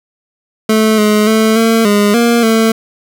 25% pulse tone with pitch steps, 218.2 / 211.7 / 219.9 / 226.1 / 205.6 / 235.2 / 223.7 Hz, A3 / G#3 / A3 / A3 / G#3 / A#3 / A3, -14 / +33 / -1 / +47 / -17 / +16 / +29 cents, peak -4 dBFS, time 0.69-2.72 s, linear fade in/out 5 ms, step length 290 ms, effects none

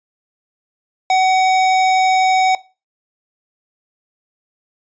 sine tone with hard clipping, 752 Hz, F#5, 28 cents sharp, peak -13 dBFS, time 1.1-2.55 s, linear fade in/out 2 ms, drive 18 dB, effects noise-tail reverb RT60 0.3 s tail -19 dB re dry + resampled to 16000 Hz

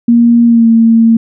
sine tone with pitch glide, 235.4 to 227.6 Hz, A#3 to A#3, +17 to -41 cents, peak -3 dBFS, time 0.08-1.17 s, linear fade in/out 5 ms, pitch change -58 cents, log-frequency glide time 0.45-0.68 s, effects none

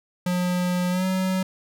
square tone with pitch glide, 179.4 to 187.23 Hz, F3 to F#3, +47 to +21 cents, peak -22 dBFS, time 0.26-1.43 s, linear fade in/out 5 ms, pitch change +74 cents, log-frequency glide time 0.9-1.05 s, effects none

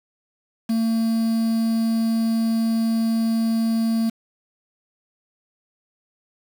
triangle tone with quantisation, 226 Hz, A3, 47 cents sharp, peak -16 dBFS, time 0.69-4.1 s, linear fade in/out 10 ms, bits 6, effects none

